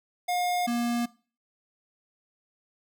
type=tone pair in turn; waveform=square; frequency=714 / 237.7 Hz; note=F5 / A#3; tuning=+38 / +34 cents; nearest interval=octave + perfect fifth; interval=1904 cents; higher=first; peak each=-26 dBFS; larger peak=neither; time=0.28-0.67 / 0.67-1.06 s; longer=neither; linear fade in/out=10 ms; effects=noise-tail reverb RT60 0.4 s tail -21 dB re dry